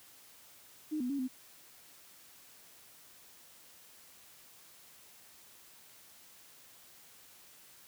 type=tone with pitch steps; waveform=sine; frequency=306.9 / 247.9 / 280 / 256.6 Hz; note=D#4 / B3 / C#4 / C4; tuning=-24 / +7 / +18 / -34 cents; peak=-32 dBFS; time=0.91-1.282 s; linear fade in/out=20 ms; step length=93 ms; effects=white hiss -58 dBFS RMS until 7.87 s + high-pass 60 Hz 12 dB/octave